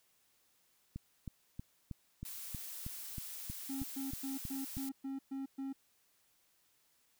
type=click train; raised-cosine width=5 ms; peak=-30 dBFS; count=13; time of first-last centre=0.96-4.77 s; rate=3.15 Hz
type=noise; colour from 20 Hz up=blue; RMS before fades=-46 dBFS; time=2.25-4.89 s; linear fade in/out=2 ms
type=tone bursts; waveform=triangle; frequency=270.4 Hz; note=C#4; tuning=43 cents flat; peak=-36 dBFS; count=8; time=3.69-5.73 s; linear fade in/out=10 ms; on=150 ms; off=120 ms
effects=white hiss -73 dBFS RMS until 7.19 s